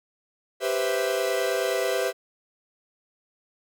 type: chord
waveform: 45% pulse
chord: C major seventh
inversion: second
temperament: equal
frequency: 392 / 493.9 / 523.3 / 659.3 Hz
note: G4 / B4 / C5 / E5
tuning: 0 / 0 / 0 / 0 cents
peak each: -29 dBFS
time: 0.6-2.13 s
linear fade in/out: 50 ms
effects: none